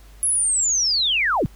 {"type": "linear sweep", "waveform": "sine", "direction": "down", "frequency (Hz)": [10920, 75.2], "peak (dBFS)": -17, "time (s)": [0.23, 1.46], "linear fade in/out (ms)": 0, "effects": ["added 50 Hz sine -43 dBFS peak until 1.55 s", "pink hiss -53 dBFS RMS until 1.55 s"]}